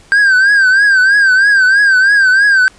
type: tone with vibrato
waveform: triangle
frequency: 1580 Hz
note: G6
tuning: 13 cents sharp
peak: -4 dBFS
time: 0.12-2.68 s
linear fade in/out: 0 ms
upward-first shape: triangle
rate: 3.1 Hz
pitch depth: 110 cents each way
effects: pink hiss -44 dBFS RMS until 2.78 s + resampled to 22050 Hz